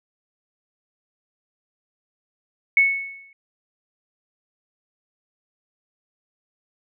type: tone with exponential decay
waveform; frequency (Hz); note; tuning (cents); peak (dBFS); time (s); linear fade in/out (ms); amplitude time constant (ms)
sine; 2207; C#7; -8; -10; 2.77-3.33; 2; 120
effects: none